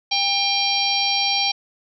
harmonic tone with a mistuned harmonic, 798 Hz, G5, 31 cents sharp, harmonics 1 / 3 / 4 / 5 / 6 / 7, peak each -25 / -25 / -25 / -25 / -25 / -25 dBFS, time 0.11-1.52 s, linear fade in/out 10 ms, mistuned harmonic 6, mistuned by -71 cents, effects none

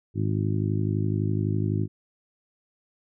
harmonic tone, 51.91 Hz, G#1, in tune, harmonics 2 / 3 / 4 / 5 / 6 / 7, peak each -25 / -29 / -33 / -34 / -33 / -35 dBFS, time 0.14-1.88 s, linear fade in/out 50 ms, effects none

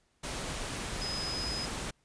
sine tone in noise, 5050 Hz, D#8, 25 cents sharp, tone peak -35 dBFS, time 1.01-1.66 s, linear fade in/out 10 ms, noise pink, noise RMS -37 dBFS, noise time 0.23-1.91 s, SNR -1 dB, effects pink hiss -72 dBFS RMS until 2.04 s + resampled to 22050 Hz

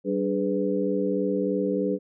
sine tone cluster, 192.7 / 292.1 / 415.1 / 498.3 Hz, G3 / D4 / G#4 / B4, -29 / -9 / -1 / +15 cents, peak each -28 dBFS, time 0.04-1.99 s, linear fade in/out 50 ms, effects none

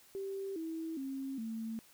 sine tone with pitch steps, 390 / 324.2 / 269.5 / 224 Hz, G4 / E4 / C#4 / A3, -9 / -29 / -49 / +31 cents, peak -37 dBFS, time 0.15-1.79 s, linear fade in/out 0 ms, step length 410 ms, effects white hiss -62 dBFS RMS until 1.93 s

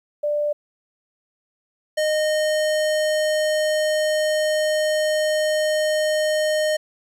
sine / square tone pair in turn, 591 / 615.3 Hz, D5 / D#5, +11 / -19 cents, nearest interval minor second, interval 70 cents, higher second, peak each -19 dBFS, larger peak neither, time 0.23-0.53 / 1.97-6.77 s, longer second, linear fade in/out 10 ms, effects low-pass 11000 Hz 12 dB/octave + 10-bit

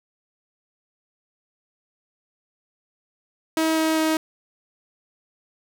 sawtooth tone with pitch steps, 320 / 318.2 / 316.3 Hz, D#4 / D#4 / D#4, +49 / +39 / +29 cents, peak -15 dBFS, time 3.57-4.17 s, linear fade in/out 2 ms, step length 200 ms, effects none

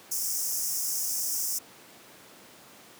pink high-pass noise, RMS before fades -30 dBFS, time 0.11-1.59 s, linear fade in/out 10 ms, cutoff 5200 Hz, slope 96 dB/octave, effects pink hiss -51 dBFS RMS until 2.99 s + high-pass 200 Hz 12 dB/octave

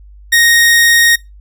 sawtooth tone, 1864.7 Hz, A#6, in tune, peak -3 dBFS, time 0.32-1.16 s, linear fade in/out 10 ms, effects noise-tail reverb RT60 0.2 s tail -23 dB re dry + added 50 Hz sine -35 dBFS peak until 1.4 s

